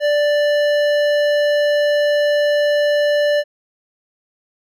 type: tone with hard clipping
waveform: sine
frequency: 587.3 Hz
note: D5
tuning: in tune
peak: -15 dBFS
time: 0-3.44 s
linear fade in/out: 50 ms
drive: 13 dB
effects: none